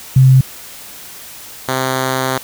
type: tone pair in turn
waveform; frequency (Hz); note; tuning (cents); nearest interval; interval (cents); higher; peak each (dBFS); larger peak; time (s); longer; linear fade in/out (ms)
sine / 5% pulse; 131.3 / 130.84; C3 / C3; +6 / 0; unison; 6; first; -4; neither; 0.16-0.41 / 1.68-2.38; second; 5
effects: white hiss -34 dBFS RMS until 2.43 s